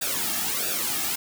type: noise with flanger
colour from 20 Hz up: white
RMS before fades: -27 dBFS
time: 0.01-1.16 s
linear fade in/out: 10 ms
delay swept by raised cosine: 0.95 to 2.05 ms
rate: 1.5 Hz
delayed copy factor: -0.8
effects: none